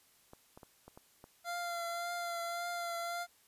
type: clicks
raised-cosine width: 1 ms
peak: -37 dBFS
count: 6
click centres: 0.334 / 0.575 / 0.632 / 0.88 / 0.975 / 1.241 s
type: tone with vibrato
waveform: 25% pulse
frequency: 690 Hz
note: F5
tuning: 21 cents flat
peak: -33 dBFS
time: 1.44-3.27 s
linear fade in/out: 50 ms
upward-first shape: triangle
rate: 1.8 Hz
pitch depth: 25 cents each way
effects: white hiss -67 dBFS RMS until 3.47 s + resampled to 32000 Hz